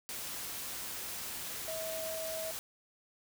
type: tone in noise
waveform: sine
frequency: 643 Hz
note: E5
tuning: 43 cents flat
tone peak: -38 dBFS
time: 1.68-2.51 s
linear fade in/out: 0 ms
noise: white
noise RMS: -41 dBFS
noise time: 0.09-2.59 s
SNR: 0 dB
effects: none